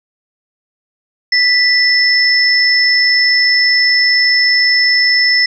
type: tone pair together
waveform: sine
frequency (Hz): 1975.5 / 5267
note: B6 / E8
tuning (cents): 0 / -2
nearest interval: octave + perfect fourth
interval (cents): 1698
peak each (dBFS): -11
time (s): 1.32-5.46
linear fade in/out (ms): 5
effects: none